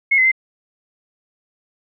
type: tone with pitch steps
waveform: sine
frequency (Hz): 2172 / 2045 / 2077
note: C#7 / C7 / C7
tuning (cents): -36 / -40 / -13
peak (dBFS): -11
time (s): 0.11-0.317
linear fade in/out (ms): 10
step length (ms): 69
effects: none